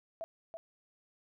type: tone with echo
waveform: sine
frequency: 660 Hz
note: E5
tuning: 2 cents sharp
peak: -37 dBFS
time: 0.21-0.24 s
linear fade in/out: 0 ms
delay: 330 ms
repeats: 1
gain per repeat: -4 dB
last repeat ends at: 0.57 s
effects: none